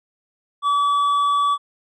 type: tone with hard clipping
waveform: triangle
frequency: 1146 Hz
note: D6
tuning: 43 cents flat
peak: -17 dBFS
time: 0.62-1.58 s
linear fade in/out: 50 ms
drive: 8 dB
effects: resampled to 22050 Hz

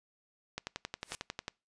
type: click train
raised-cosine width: 0.2 ms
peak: -19 dBFS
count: 11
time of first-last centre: 0.58-1.481 s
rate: 11.1 Hz
type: noise with exponential growth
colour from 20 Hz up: white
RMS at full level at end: -37 dBFS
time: 1.01-1.15 s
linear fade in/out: 0 ms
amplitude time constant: 29 ms
effects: noise-tail reverb RT60 0.3 s tail -26 dB re dry + resampled to 22050 Hz

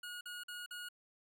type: tone bursts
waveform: 25% pulse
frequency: 1445 Hz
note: F#6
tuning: 41 cents flat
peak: -40 dBFS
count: 4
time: 0.03-0.888 s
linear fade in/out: 5 ms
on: 180 ms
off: 46 ms
effects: none

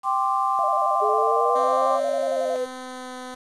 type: chord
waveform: sine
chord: G suspended fourth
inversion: none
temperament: just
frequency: 784 / 1045.3 / 1176 Hz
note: G5 / C6 / D6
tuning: 0 / -2 / +2 cents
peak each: -24 dBFS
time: 0.03-2 s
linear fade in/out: 50 ms
type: tone with vibrato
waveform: sine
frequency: 648 Hz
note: E5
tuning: 30 cents flat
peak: -25 dBFS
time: 0.59-2.56 s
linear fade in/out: 0 ms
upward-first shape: square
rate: 11 Hz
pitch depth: 98 cents each way
type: exponential two-way sweep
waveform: sine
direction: up then down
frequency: 415.3 to 567 to 499 Hz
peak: -23 dBFS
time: 1.01-2.66 s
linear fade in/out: 20 ms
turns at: 2.06 s
type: tone with pitch glide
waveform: 10% pulse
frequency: 261.6 to 253.4 Hz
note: C4 to B3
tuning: 0 to +45 cents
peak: -26 dBFS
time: 1.55-3.35 s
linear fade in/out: 10 ms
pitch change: -55 cents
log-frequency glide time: 1.94-3.16 s
effects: resampled to 24000 Hz + 8-bit

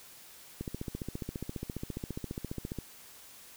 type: click train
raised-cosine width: 3 ms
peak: -23 dBFS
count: 33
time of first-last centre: 0.61-2.787 s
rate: 14.7 Hz
effects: white hiss -53 dBFS RMS until 3.56 s

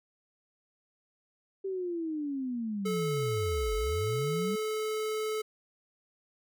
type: linear two-way sweep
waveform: sine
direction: down then up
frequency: 392 to 44.02 to 205.2 Hz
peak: -31 dBFS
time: 1.64-4.56 s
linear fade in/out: 10 ms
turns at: 3.75 s
type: tone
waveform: square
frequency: 432.8 Hz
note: A4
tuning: 29 cents flat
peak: -31 dBFS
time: 2.85-5.42 s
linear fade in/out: 10 ms
effects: none

